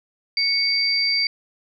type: tone pair together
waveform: sine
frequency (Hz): 2217 / 4681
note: C#7 / D8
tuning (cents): 0 / -7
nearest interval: octave + minor second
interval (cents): 1293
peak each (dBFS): -23 / -19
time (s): 0.37-1.27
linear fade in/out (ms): 2
effects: none